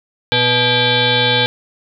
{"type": "tone with frequency modulation", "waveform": "sine", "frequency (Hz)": 1975.5, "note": "B6", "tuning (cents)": 0, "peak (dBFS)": -11, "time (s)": [0.32, 1.46], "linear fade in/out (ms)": 0, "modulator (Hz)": 371, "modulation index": 5.3, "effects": []}